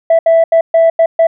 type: tone bursts at uneven times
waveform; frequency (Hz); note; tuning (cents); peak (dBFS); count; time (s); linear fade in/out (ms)
sine; 659.3; E5; 0; -3; 6; 0.1-0.19 / 0.26-0.44 / 0.52-0.61 / 0.74-0.9 / 0.99-1.06 / 1.19-1.27; 5
effects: tanh soft clip ceiling -3 dBFS